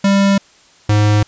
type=tone pair in turn; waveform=square; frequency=197.7 / 104.91 Hz; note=G3 / G#2; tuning=+15 / +18 cents; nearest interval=major seventh; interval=1097 cents; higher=first; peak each=-10 dBFS; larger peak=neither; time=0.04-0.38 / 0.89-1.23 s; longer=neither; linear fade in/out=5 ms; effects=white hiss -48 dBFS RMS until 1.27 s + resampled to 16000 Hz